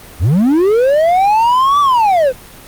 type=linear two-way sweep; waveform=triangle; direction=up then down; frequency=63.9 to 1174.7 to 483.3 Hz; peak=-6 dBFS; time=0.19-2.33 s; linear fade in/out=50 ms; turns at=1.8 s; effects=pink hiss -36 dBFS RMS until 2.67 s + Opus 32 kbps